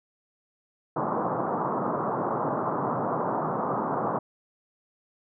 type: band-pass noise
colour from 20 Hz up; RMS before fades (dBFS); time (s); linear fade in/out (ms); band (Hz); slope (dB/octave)
white; -28; 0.96-4.19; 5; 120 to 1200; 48
effects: none